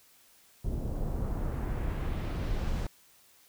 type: noise with low-pass filter sweep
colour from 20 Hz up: brown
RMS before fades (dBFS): -32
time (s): 0.64-2.87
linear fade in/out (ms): 5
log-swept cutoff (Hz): 470 to 8000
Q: 0.84
effects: white hiss -61 dBFS RMS until 3.48 s